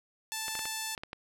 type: tone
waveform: 5% pulse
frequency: 880 Hz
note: A5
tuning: in tune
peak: -22 dBFS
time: 0.32-0.95 s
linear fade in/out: 0 ms
type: clicks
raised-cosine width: 0.3 ms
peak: -23 dBFS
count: 7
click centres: 0.482 / 0.553 / 0.592 / 0.655 / 0.978 / 1.035 / 1.131 s
effects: none